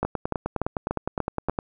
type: two click trains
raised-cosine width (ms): 1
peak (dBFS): -10 / -11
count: 6 / 16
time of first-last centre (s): 0.03-1.496 / 0.05-1.588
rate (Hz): 3.41 / 9.75
effects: none